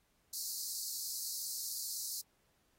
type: high-pass noise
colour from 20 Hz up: pink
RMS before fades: -41 dBFS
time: 0.33-2.21 s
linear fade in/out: 5 ms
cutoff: 4200 Hz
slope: 96 dB/octave
effects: pink hiss -75 dBFS RMS until 2.78 s + AAC 48 kbps